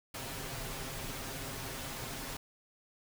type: noise with comb filter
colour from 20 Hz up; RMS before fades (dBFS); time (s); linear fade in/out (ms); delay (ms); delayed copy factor
pink; -41; 0.14-2.37; 5; 7.5; +0.6
effects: none